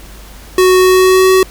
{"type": "tone with pitch glide", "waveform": "square", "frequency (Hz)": [370, 376.3], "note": ["F#4", "F#4"], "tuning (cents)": [0, 29], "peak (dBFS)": -6, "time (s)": [0.58, 1.43], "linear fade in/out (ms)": 2, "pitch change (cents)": 29, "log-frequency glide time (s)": [0.79, 1.31], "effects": ["added 50 Hz sine -33 dBFS peak until 1.5 s", "pink hiss -37 dBFS RMS until 1.5 s"]}